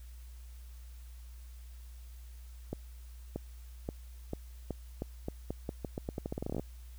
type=accelerating click train; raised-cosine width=2 ms; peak=-22 dBFS; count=24; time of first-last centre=2.73-6.596 s; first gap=630 ms; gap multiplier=0.84; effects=added 60 Hz sine -46 dBFS peak until 6.98 s + white hiss -63 dBFS RMS until 6.98 s